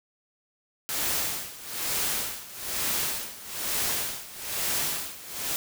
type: noise with tremolo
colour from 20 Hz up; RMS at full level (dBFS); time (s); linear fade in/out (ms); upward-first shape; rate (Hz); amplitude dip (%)
white; -27; 0.89-5.56; 0; sine; 1.1; 85
effects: none